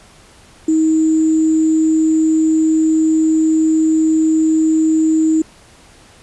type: tone with sample-and-hold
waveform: sine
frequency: 316.6 Hz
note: D#4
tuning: 30 cents sharp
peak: -10 dBFS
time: 0.68-5.42 s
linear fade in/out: 5 ms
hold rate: 7350 Hz
effects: pink hiss -45 dBFS RMS until 6.22 s + resampled to 24000 Hz